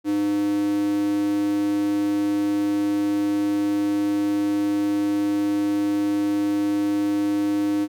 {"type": "tone with high-pass filter", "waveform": "square", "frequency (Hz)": 101.7, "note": "G#2", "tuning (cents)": -36, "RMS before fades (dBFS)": -22, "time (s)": [0.04, 7.88], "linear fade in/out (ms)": 50, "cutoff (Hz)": 300, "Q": 6.2, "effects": []}